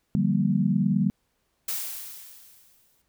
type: chord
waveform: sine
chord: G minor seventh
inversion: second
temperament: just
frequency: 147 / 176.4 / 196 / 235.2 Hz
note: D3 / F3 / G3 / Bb3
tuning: +2 / +18 / 0 / +16 cents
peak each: -27 / -27 / -23 / -27 dBFS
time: 0.15-1.1 s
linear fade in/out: 0 ms
type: noise with exponential decay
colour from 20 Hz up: blue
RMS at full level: -28 dBFS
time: 1.68-3.02 s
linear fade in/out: 5 ms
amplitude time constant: 290 ms
effects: pink hiss -73 dBFS RMS until 3.08 s